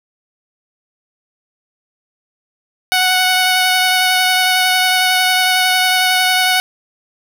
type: tone with vibrato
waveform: 10% pulse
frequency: 740 Hz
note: F#5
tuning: in tune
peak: -3 dBFS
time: 2.92-6.6 s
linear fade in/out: 0 ms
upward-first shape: triangle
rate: 11 Hz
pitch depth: 14 cents each way
effects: none

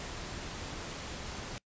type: noise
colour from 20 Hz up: pink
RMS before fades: -41 dBFS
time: 0-1.58 s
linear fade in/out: 0 ms
effects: noise-tail reverb RT60 0.1 s tail -24 dB re dry + resampled to 16000 Hz

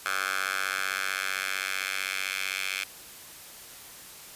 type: tone with high-pass filter sweep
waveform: 10% pulse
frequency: 95.6 Hz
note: G2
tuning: 43 cents flat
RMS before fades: -31 dBFS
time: 0.06-2.84 s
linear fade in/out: 0 ms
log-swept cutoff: 1400 to 2300 Hz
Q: 2.3
effects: white hiss -46 dBFS RMS until 4.35 s + resampled to 32000 Hz

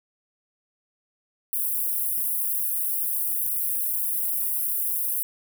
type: high-pass noise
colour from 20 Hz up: white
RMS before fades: -26 dBFS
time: 1.53-5.23 s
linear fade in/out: 0 ms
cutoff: 9900 Hz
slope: 48 dB/octave
effects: none

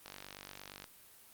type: click train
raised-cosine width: 0.2 ms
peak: -28 dBFS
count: 39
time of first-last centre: 0.06-0.842 s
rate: 48.6 Hz
effects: white hiss -59 dBFS RMS until 1.33 s + Opus 32 kbps

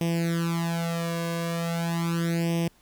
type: tone with flanger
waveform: sawtooth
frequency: 168 Hz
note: E3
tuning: 33 cents sharp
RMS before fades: -27 dBFS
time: 0.01-2.68 s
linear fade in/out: 2 ms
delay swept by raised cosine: 0.35 to 1.85 ms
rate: 0.39 Hz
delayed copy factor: +1
effects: pink hiss -61 dBFS RMS until 2.81 s

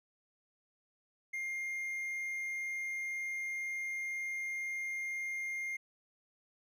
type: tone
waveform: triangle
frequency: 2117 Hz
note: C7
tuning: 20 cents sharp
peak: -34 dBFS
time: 1.33-5.77 s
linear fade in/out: 10 ms
effects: none

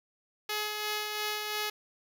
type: tone with tremolo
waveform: 5% pulse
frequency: 422.6 Hz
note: G#4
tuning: 30 cents sharp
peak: -19 dBFS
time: 0.49-1.7 s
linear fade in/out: 5 ms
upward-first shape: sine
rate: 2.9 Hz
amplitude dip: 35%
effects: none

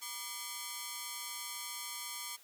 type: ring-modulated tone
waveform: 5% pulse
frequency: 1079 Hz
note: C#6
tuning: 47 cents flat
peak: -25 dBFS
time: 0.01-2.37 s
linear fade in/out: 20 ms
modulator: 114 Hz
effects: white hiss -60 dBFS RMS until 2.43 s + high-pass 400 Hz 12 dB/octave

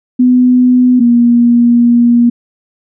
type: tone pair in turn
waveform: sine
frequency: 250 / 238.2 Hz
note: B3 / A#3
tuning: +21 / +38 cents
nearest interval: minor second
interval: 83 cents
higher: first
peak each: -4 dBFS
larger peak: neither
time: 0.19-1 / 1-2.3 s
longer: second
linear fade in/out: 10 ms
effects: none

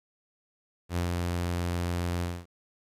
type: tone with ADSR envelope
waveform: sawtooth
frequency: 87.31 Hz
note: F2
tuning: in tune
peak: -22 dBFS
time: 0.89-2.46 s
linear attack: 77 ms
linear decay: 110 ms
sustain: -2 dB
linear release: 240 ms
effects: resampled to 32000 Hz + 10-bit

